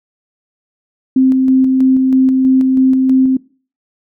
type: tone with tremolo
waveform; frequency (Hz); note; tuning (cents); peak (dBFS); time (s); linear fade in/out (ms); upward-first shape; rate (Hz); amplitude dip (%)
sine; 261.6; C4; 0; -6; 1.16-3.37; 5; square; 3.1; 25
effects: noise-tail reverb RT60 0.4 s tail -22 dB re dry